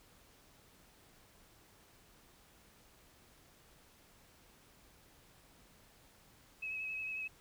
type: tone with vibrato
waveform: sine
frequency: 2567 Hz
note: E7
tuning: 47 cents flat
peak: -38 dBFS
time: 6.62-7.28 s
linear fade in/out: 10 ms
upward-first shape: sine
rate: 11 Hz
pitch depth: 24 cents each way
effects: pink hiss -64 dBFS RMS until 7.4 s